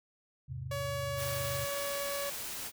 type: chord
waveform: sine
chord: E augmented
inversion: none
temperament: equal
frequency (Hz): 82.41 / 103.83 / 130.81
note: E2 / G#2 / B#2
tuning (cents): 0 / 0 / 0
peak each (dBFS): -44 / -44 / -39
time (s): 0.48-1.66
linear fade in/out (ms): 20
type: tone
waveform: sawtooth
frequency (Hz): 565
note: C#5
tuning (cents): +33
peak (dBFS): -31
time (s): 0.71-2.3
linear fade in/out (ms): 5
type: noise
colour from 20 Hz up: white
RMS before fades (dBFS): -40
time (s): 1.16-2.72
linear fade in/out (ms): 50
effects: none